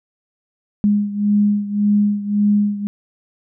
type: beating tone pair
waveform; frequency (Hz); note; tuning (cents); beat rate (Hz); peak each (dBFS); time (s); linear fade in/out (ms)
sine; 205.6 / 207.4; G#3 / G#3; -17 / -2; 1.8; -15 / -19; 0.84-2.87; 0
effects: none